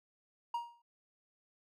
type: tone with exponential decay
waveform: triangle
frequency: 944 Hz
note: A#5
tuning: 22 cents sharp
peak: -29 dBFS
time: 0.54-0.82 s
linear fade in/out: 5 ms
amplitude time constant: 59 ms
effects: none